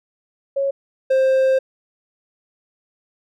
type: tone pair in turn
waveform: sine / triangle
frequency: 551 / 527.5 Hz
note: C#5 / C5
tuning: -11 / +14 cents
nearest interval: minor second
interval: 75 cents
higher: first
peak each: -17 / -11 dBFS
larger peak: second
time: 0.56-0.71 / 1.1-1.59 s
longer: second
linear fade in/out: 10 ms
effects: none